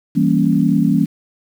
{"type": "chord", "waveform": "sine", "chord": "E diminished seventh", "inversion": "none", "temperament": "equal", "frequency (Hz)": [164.81, 196, 233.1, 277.2], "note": ["E3", "G3", "Bb3", "Db4"], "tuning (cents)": [0, 0, 0, 0], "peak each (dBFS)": -17, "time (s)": [0.15, 1.06], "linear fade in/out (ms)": 20, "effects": ["7-bit"]}